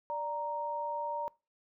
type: tone pair together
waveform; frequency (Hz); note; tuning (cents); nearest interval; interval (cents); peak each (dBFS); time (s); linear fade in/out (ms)
sine; 587.3 / 932.3; D5 / A#5; 0 / 0; minor sixth; 800; -38 / -34; 0.1-1.28; 0
effects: noise-tail reverb RT60 0.3 s tail -24 dB re dry